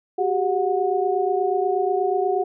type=tone cluster; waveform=sine; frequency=373.1 / 401.4 / 729 Hz; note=F#4 / G4 / F#5; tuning=+14 / +41 / -26 cents; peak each=-23 dBFS; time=0.18-2.44 s; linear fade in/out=10 ms; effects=none